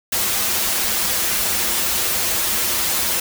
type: noise with comb filter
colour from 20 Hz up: white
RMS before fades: -20 dBFS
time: 0.12-3.2 s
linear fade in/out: 5 ms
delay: 7 ms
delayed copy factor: -0.85
effects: none

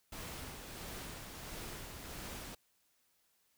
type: noise with tremolo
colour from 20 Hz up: pink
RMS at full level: -45 dBFS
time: 0.12-2.55 s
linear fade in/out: 5 ms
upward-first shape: sine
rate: 1.5 Hz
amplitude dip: 35%
effects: white hiss -75 dBFS RMS until 3.57 s

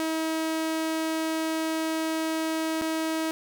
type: tone with dropouts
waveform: sawtooth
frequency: 320 Hz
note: D#4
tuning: 49 cents sharp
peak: -22 dBFS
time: 0-3.31 s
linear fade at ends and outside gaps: 0 ms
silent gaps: 2.814-2.82 s
effects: none

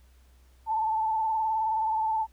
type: tone with vibrato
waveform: sine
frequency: 880 Hz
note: A5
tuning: in tune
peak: -24 dBFS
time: 0.66-2.27 s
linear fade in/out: 50 ms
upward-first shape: sine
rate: 19 Hz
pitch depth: 40 cents each way
effects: added 63 Hz sine -55 dBFS peak until 2.32 s + pink hiss -66 dBFS RMS until 2.32 s

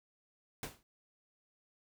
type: noise with exponential decay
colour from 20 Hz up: pink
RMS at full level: -38 dBFS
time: 0.63-0.83 s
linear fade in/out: 1 ms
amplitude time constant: 42 ms
effects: none

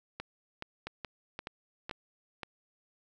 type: two click trains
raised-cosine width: 0.3 ms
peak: -22 / -22 dBFS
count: 4 / 5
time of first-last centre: 0.87-2.433 / 0.2-1.895 s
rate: 1.92 / 2.36 Hz
effects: none

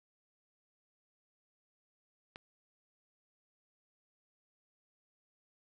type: click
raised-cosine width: 0.3 ms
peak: -29 dBFS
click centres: 2.359 s
effects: none

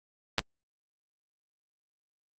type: clicks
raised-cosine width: 0.2 ms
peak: -7 / -10 dBFS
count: 2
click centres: 0.383 / 0.392 s
effects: Opus 32 kbps

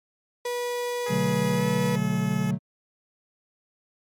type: tone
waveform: 35% pulse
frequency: 486.5 Hz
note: B4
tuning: 26 cents flat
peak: -25 dBFS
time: 0.45-1.96 s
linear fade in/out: 5 ms
type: tone with pitch glide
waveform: 10% pulse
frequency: 418.7 to 429.7 Hz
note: G#4 to A4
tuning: +14 to -41 cents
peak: -26 dBFS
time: 1.06-2.51 s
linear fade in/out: 5 ms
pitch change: +45 cents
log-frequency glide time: 1.55-1.64 s
type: chord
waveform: triangle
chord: B minor seventh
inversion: none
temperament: equal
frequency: 123.47 / 146.83 / 185 / 220 Hz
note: B2 / D3 / F#3 / A3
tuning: 0 / 0 / 0 / 0 cents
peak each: -29 / -26 / -24 / -27 dBFS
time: 1.08-2.59 s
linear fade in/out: 50 ms
effects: MP3 64 kbps

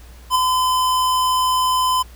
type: tone with ADSR envelope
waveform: square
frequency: 1019 Hz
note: C6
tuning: 46 cents flat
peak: -12 dBFS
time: 0.3-2.03 s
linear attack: 52 ms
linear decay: 10 ms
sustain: -4 dB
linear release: 15 ms
effects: added 60 Hz sine -39 dBFS peak until 2.15 s + pink hiss -48 dBFS RMS until 2.15 s

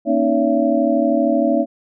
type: tone cluster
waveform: sine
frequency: 236.4 / 276.4 / 309.2 / 566 / 671 Hz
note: A#3 / C#4 / D#4 / C#5 / E5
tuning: +24 / -5 / -11 / +36 / +31 cents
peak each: -20 dBFS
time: 0.05-1.66 s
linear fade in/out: 50 ms
effects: none

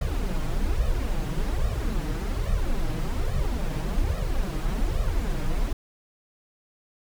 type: noise with flanger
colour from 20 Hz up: brown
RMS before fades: -25 dBFS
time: 0.01-5.73 s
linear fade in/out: 5 ms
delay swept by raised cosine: 1.6 to 6.5 ms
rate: 1.2 Hz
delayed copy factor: +0.95
effects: none

